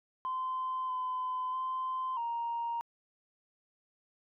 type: tone with pitch steps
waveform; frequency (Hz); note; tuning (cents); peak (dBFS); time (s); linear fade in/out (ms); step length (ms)
sine; 1032 / 1018 / 1034 / 935; C6 / C6 / C6 / A#5; -24 / -48 / -21 / +5; -31; 0.25-2.81; 0; 640
effects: tanh soft clip ceiling -28 dBFS